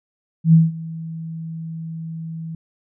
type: tone with ADSR envelope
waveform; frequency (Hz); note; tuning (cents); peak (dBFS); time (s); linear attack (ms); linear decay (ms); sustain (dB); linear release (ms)
sine; 162.7; E3; -22; -6; 0.44-2.55; 92; 180; -21; 3
effects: none